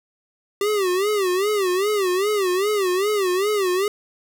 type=tone with vibrato; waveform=square; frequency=390.9 Hz; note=G4; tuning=5 cents flat; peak=-19 dBFS; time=0.61-3.88 s; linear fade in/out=2 ms; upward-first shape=sine; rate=2.5 Hz; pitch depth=150 cents each way; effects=none